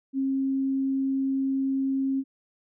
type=tone; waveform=sine; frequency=269 Hz; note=C4; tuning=48 cents sharp; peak=-23 dBFS; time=0.13-2.24 s; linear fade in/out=50 ms; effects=none